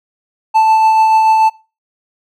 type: tone with tremolo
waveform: triangle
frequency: 880 Hz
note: A5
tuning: in tune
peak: -4 dBFS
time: 0.54-1.5 s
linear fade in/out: 20 ms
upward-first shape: sine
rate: 6.9 Hz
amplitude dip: 25%
effects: noise-tail reverb RT60 0.3 s tail -21 dB re dry